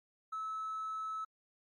sine tone with hard clipping, 1300 Hz, E6, 24 cents flat, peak -37 dBFS, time 0.32-1.25 s, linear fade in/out 10 ms, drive 1 dB, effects MP3 48 kbps

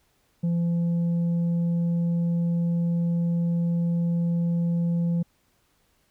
triangle tone with tanh clipping, 170.4 Hz, F3, 42 cents flat, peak -22 dBFS, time 0.43-5.23 s, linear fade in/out 10 ms, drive 8 dB, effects pink hiss -67 dBFS RMS until 6.1 s

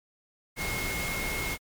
sine tone in noise, 2156 Hz, C#7, 49 cents flat, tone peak -33 dBFS, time 0.56-1.58 s, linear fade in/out 50 ms, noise pink, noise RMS -33 dBFS, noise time 0.56-1.58 s, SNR -3 dB, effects MP3 96 kbps

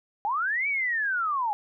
sine linear two-way sweep, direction up then down, 784 to 2315 to 806 Hz, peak -24 dBFS, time 0.25-1.53 s, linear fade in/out 0 ms, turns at 0.68 s, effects none

